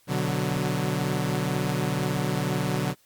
sawtooth chord, B minor, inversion none, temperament equal with one note detuned, 124.76 / 146.83 / 185 Hz, B2 / D3 / F#3, +18 / 0 / 0 cents, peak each -26 / -24 / -25 dBFS, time 0.07-2.95 s, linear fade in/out 50 ms, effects white hiss -62 dBFS RMS until 3.05 s + Opus 48 kbps

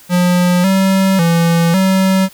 square tone with pitch steps, 178.3 / 191.9 / 168.1 / 190.2 Hz, F3 / G3 / E3 / F#3, +36 / -37 / +34 / +48 cents, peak -10 dBFS, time 0.09-2.29 s, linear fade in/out 50 ms, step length 550 ms, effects white hiss -42 dBFS RMS until 2.33 s

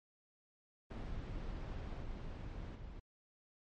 brown noise with level steps, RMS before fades -43 / -45 / -50 dBFS, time 0.9-3 s, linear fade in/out 10 ms, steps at 2.02 / 2.75 s, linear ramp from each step 5 ms, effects low-pass 4000 Hz 12 dB/octave + MP3 48 kbps

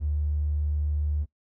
triangle tone, 74.4 Hz, D2, 23 cents sharp, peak -20 dBFS, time 0-1.26 s, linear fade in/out 50 ms, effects noise-tail reverb RT60 0.1 s tail -22 dB re dry + tanh soft clip ceiling -21 dBFS

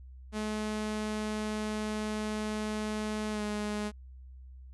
sawtooth tone with pitch glide, 213.9 to 209.5 Hz, A3 to G#3, -49 to +15 cents, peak -28 dBFS, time 0.32-3.92 s, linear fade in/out 50 ms, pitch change -36 cents, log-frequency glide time 3.31-3.42 s, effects added 64 Hz sine -46 dBFS peak until 4.73 s + resampled to 24000 Hz

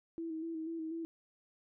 sine tone with vibrato, 324.7 Hz, E4, 26 cents flat, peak -37 dBFS, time 0.18-1.05 s, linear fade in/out 0 ms, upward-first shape square, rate 4.1 Hz, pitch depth 32 cents each way, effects none

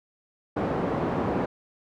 pink band-pass noise, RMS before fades -27 dBFS, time 0.56-1.46 s, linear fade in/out 10 ms, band 150 to 850 Hz, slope 12 dB/octave, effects none

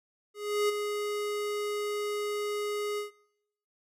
square tone with ADSR envelope, 415.3 Hz, G#4, in tune, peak -24 dBFS, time 0.34-3.11 s, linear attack 350 ms, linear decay 15 ms, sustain -7 dB, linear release 130 ms, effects noise-tail reverb RT60 0.8 s tail -22 dB re dry + resampled to 32000 Hz

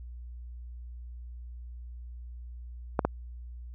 clicks, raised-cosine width 1 ms, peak -10 dBFS, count 2, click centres 2.992 / 3.05 s, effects added 60 Hz sine -40 dBFS peak until 3.74 s

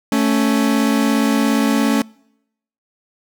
40% pulse tone pair together, 220 / 277.2 Hz, A3 / C#4, 0 / 0 cents, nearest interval major third, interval 400 cents, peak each -16 dBFS, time 0.12-2.02 s, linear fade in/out 2 ms, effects noise-tail reverb RT60 0.8 s tail -26 dB re dry

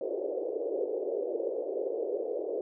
white band-pass noise, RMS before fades -33 dBFS, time 0.01-2.61 s, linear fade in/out 2 ms, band 370 to 540 Hz, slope 48 dB/octave, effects none

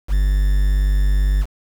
triangle tone with quantisation, 49 Hz, G1, in tune, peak -11 dBFS, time 0.08-1.46 s, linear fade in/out 50 ms, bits 6, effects none

